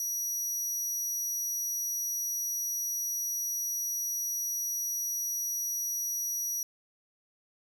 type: tone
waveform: sawtooth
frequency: 5800 Hz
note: F#8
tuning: 35 cents flat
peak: -28 dBFS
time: 0-6.63 s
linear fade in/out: 2 ms
effects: none